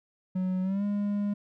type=tone with pitch glide; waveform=triangle; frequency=185.2 to 204.3 Hz; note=F#3 to G#3; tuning=+2 to -28 cents; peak=-24 dBFS; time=0.35-1.34 s; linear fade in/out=10 ms; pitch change=+170 cents; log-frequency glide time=0.62-0.84 s; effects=none